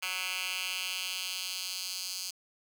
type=tone with high-pass filter sweep; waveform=10% pulse; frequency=185 Hz; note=F#3; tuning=in tune; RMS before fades=-36 dBFS; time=0.02-2.31 s; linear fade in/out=10 ms; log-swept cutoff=2100 to 4900 Hz; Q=1.9; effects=9-bit